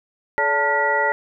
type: tone cluster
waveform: sine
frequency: 428.6 / 576 / 889 / 1416 / 1937 Hz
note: A4 / D5 / A5 / F6 / B6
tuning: -45 / -34 / +18 / +23 / -34 cents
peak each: -27 / -24 / -21 / -25 / -21 dBFS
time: 0.38-1.12 s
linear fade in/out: 0 ms
effects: none